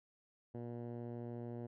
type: tone with low-pass filter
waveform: 10% pulse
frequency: 119.1 Hz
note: A#2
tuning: 38 cents sharp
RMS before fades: -45 dBFS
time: 0.54-1.67 s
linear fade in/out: 10 ms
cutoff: 550 Hz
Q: 0.54
effects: none